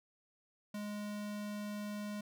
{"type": "tone", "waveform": "square", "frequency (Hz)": 207.7, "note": "G#3", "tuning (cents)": 0, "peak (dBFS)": -40, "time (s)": [0.74, 2.21], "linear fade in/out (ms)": 5, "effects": []}